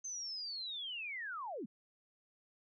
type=linear sweep; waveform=sine; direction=down; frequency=6290 to 174.61 Hz; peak=-40 dBFS; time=0.04-1.66 s; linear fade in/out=10 ms; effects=none